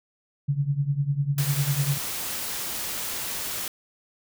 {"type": "tone with tremolo", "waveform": "sine", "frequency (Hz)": 141.7, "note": "C#3", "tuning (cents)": 38, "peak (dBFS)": -18, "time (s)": [0.48, 1.98], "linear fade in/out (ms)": 10, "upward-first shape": "triangle", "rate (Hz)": 10, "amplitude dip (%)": 90}
{"type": "noise", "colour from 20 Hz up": "white", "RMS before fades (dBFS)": -31, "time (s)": [1.38, 3.68], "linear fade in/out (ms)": 2}
{"effects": []}